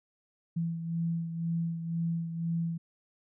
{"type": "beating tone pair", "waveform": "sine", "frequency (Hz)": [166.6, 168.6], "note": ["E3", "E3"], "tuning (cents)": [19, 39], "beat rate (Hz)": 2, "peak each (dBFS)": [-30, -38], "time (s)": [0.56, 2.78], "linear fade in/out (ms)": 10, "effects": []}